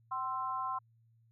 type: tone with amplitude modulation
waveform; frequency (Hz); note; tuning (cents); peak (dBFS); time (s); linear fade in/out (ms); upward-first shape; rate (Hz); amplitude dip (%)
sine; 1046.5; C6; 0; -29; 0.11-0.79; 10; sine; 281; 95
effects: added 114 Hz sine -64 dBFS peak until 1.31 s